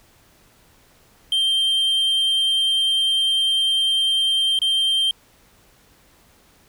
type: tone with dropouts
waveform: triangle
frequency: 3155 Hz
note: G7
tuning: 10 cents sharp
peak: -15 dBFS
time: 1.32-5.11 s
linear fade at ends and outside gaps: 2 ms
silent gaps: 4.59-4.617 s
effects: pink hiss -55 dBFS RMS until 6.68 s